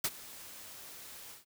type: noise with ADSR envelope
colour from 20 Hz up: white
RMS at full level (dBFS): -29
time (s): 0.04-1.45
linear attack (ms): 5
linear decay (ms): 48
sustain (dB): -20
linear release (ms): 140
effects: none